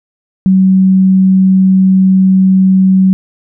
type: tone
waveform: sine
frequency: 189.1 Hz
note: F#3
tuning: 38 cents sharp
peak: -4 dBFS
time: 0.46-3.13 s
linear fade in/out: 0 ms
effects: none